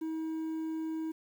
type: tone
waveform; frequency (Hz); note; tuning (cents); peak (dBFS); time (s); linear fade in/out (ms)
triangle; 319.5; D#4; +46; -31; 0.01-1.12; 10
effects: 10-bit